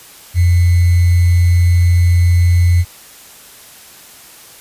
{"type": "tone with sample-and-hold", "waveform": "sine", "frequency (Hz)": 87.3, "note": "F2", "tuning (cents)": 0, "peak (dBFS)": -7, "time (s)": [0.34, 2.85], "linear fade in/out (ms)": 50, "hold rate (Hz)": 2100, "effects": ["white hiss -39 dBFS RMS until 4.6 s", "resampled to 32000 Hz"]}